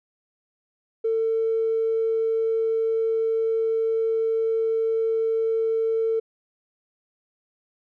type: tone with tanh clipping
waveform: triangle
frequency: 449 Hz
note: A4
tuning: 35 cents sharp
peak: -20 dBFS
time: 1.04-6.2 s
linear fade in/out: 10 ms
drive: 4 dB
effects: none